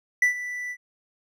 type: tone with ADSR envelope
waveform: triangle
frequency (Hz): 1975.5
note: B6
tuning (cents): 0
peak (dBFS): -13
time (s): 0.22-0.77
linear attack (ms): 4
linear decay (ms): 110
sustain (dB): -15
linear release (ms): 62
effects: none